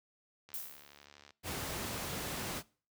click train, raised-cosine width 0.2 ms, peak -37 dBFS, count 60, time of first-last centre 0.49-1.306 s, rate 72.3 Hz
violet noise with exponential decay, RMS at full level -38 dBFS, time 0.54-1.05 s, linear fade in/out 0 ms, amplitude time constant 110 ms
pink noise, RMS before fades -39 dBFS, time 1.43-2.63 s, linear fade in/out 50 ms
effects noise-tail reverb RT60 0.4 s tail -22 dB re dry + high-pass 60 Hz 12 dB/octave

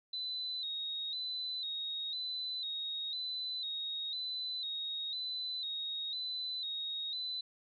sine tone with vibrato, 3881 Hz, B7, 31 cents flat, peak -36 dBFS, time 0.13-7.41 s, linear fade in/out 5 ms, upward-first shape square, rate 1 Hz, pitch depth 57 cents each way, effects none

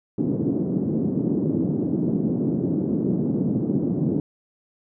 white band-pass noise, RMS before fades -23 dBFS, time 0.18-4.2 s, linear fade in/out 2 ms, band 140 to 320 Hz, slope 24 dB/octave, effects none

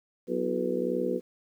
harmonic tone with a mistuned harmonic, 61.7 Hz, B1, 1 cent flat, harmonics 3 / 4 / 5 / 6 / 7 / 8, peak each -36 / -33 / -36 / -32 / -34 / -31 dBFS, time 0.27-1.21 s, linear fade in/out 50 ms, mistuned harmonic 5, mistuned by +110 cents, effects 10-bit

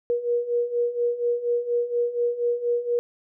sine beating tone pair, 476.2 / 480.4 Hz, A#4 / B4, +37 / -48 cents, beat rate 4.2 Hz, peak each -27 / -23 dBFS, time 0.1-2.99 s, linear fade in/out 0 ms, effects none

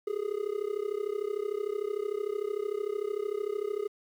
triangle tone with amplitude modulation, 413.5 Hz, G#4, 8 cents flat, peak -24 dBFS, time 0.07-3.88 s, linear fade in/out 5 ms, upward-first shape sine, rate 33.3 Hz, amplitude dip 95%, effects 10-bit

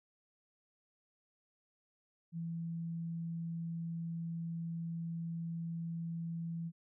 sine tone, 166.7 Hz, E3, 20 cents sharp, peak -37 dBFS, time 2.32-6.72 s, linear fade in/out 50 ms, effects none

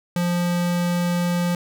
square tone, 175.1 Hz, F3, 5 cents sharp, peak -20 dBFS, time 0.16-1.55 s, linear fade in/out 2 ms, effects none

